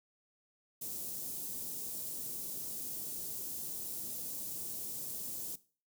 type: band-stop noise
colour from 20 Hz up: white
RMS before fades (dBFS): -41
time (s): 0.81-5.56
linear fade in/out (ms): 10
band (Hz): 390 to 7700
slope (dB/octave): 12
effects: noise-tail reverb RT60 0.4 s tail -19 dB re dry + high-pass 100 Hz 12 dB/octave